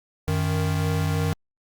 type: tone pair together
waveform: square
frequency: 92.7 / 155.56 Hz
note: F#2 / D#3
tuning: +4 / 0 cents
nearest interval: major sixth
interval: 896 cents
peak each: -25 dBFS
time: 0.28-1.33 s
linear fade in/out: 0 ms
effects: Opus 48 kbps